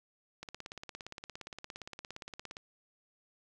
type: click train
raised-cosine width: 0.2 ms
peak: -26 dBFS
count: 38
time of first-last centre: 0.43-2.569 s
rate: 17.3 Hz
effects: 11-bit